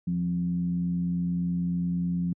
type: tone with frequency modulation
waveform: sine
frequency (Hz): 174.61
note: F3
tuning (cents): 0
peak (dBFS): -24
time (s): 0.07-2.33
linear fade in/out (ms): 5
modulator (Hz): 89.1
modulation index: 0.43
effects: high-pass 100 Hz 12 dB/octave